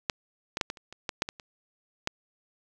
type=clicks; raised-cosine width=0.2 ms; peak=-8 / -13 / -8 / -16 / -30 / -26 / -13 / -8 / -17 / -27 / -10 dBFS; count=11; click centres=0.098 / 0.571 / 0.612 / 0.701 / 0.772 / 0.926 / 1.092 / 1.221 / 1.289 / 1.398 / 2.074 s; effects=none